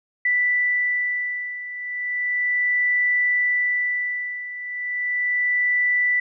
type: beating tone pair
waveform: sine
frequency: 1975.5 / 1975.85 Hz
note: B6 / B6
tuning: 0 / 0 cents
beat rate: 0.35 Hz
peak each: -25 / -21 dBFS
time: 0.25-6.2 s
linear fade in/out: 5 ms
effects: none